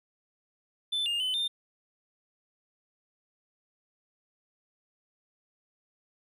triangle tone with pitch steps, 3522 / 2821 / 3029 / 3611 Hz, A7 / F7 / F#7 / A7, +1 / +17 / +40 / +44 cents, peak -26 dBFS, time 0.92-1.48 s, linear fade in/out 10 ms, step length 140 ms, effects none

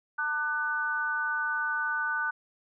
harmonic tone, 298.9 Hz, D4, 31 cents sharp, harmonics 3 / 4 / 5, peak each -36 / -35 / -28 dBFS, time 0.18-2.31 s, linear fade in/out 10 ms, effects none

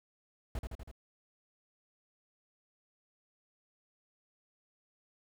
brown noise with echo, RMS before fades -36 dBFS, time 0.55-0.59 s, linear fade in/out 2 ms, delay 81 ms, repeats 4, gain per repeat -3 dB, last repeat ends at 0.914 s, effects none

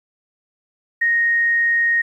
sine tone, 1864.7 Hz, A#6, in tune, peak -14 dBFS, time 1.01-2.02 s, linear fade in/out 10 ms, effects 9-bit

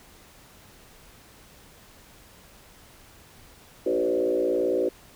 sine tone with frequency modulation, 440 Hz, A4, in tune, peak -21 dBFS, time 3.86-4.89 s, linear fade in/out 5 ms, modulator 58.2 Hz, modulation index 2.1, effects pink hiss -52 dBFS RMS until 5.15 s

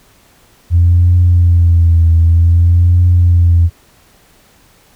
sine tone with vibrato, 85.5 Hz, F2, 36 cents flat, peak -4 dBFS, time 0.7-3.7 s, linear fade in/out 50 ms, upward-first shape triangle, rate 0.53 Hz, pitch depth 65 cents each way, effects tanh soft clip ceiling -1 dBFS + pink hiss -48 dBFS RMS until 4.95 s

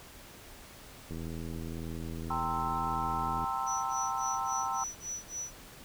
click train, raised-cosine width 3 ms, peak -28 dBFS, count 192, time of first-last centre 1.11-3.442 s, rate 81.9 Hz
sine chord, C dominant seventh, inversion second, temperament equal with one note detuned, 784 / 916.8 / 1046.5 / 1318.5 Hz, G5 / Bb5 / C6 / E6, 0 / -29 / 0 / 0 cents, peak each -36 dBFS, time 2.3-4.84 s, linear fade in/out 5 ms
sine tone with tremolo, 5920 Hz, F#8, in tune, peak -34 dBFS, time 3.66-5.55 s, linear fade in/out 20 ms, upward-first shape sine, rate 3.6 Hz, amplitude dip 100%
effects pink hiss -51 dBFS RMS until 5.84 s

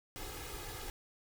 pink noise with comb filter, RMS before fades -44 dBFS, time 0.16-0.9 s, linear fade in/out 0 ms, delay 2.4 ms, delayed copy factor +0.75, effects none

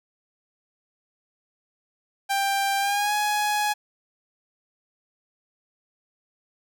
sawtooth tone with pitch glide, 790 to 837 Hz, G5 to G#5, +13 to +13 cents, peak -18 dBFS, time 2.29-3.74 s, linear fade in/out 20 ms, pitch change +100 cents, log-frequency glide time 2.79-3.13 s, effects none

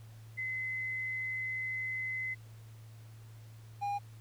sine / triangle tone pair in turn, 2043 / 810.8 Hz, C7 / G#5, -42 / -42 cents, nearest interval octave + major third, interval 1600 cents, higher first, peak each -34 / -30 dBFS, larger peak second, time 0.37-2.35 / 3.81-3.99 s, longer first, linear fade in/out 20 ms, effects added 111 Hz sine -49 dBFS peak until 4.2 s + pink hiss -63 dBFS RMS until 4.2 s

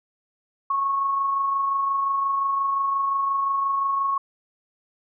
sine tone with amplitude modulation, 1100 Hz, C#6, 14 cents flat, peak -19 dBFS, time 0.7-4.18 s, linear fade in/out 5 ms, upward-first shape sine, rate 25.7 Hz, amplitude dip 30%, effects none

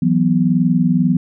sine chord, E suspended second, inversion none, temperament equal, 164.81 / 185 / 246.9 Hz, E3 / F#3 / B3, 0 / 0 / 0 cents, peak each -16 dBFS, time 0.02-1.17 s, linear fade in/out 5 ms, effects none

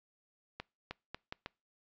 accelerating click train, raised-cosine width 0.3 ms, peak -24 dBFS, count 5, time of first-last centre 0.6-1.461 s, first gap 310 ms, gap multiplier 0.76, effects noise-tail reverb RT60 0.3 s tail -26 dB re dry + resampled to 16000 Hz

